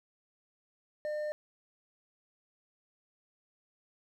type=tone with hard clipping; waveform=triangle; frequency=603 Hz; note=D5; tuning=46 cents sharp; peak=-34 dBFS; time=1.05-1.32 s; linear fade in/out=0 ms; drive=8 dB; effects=none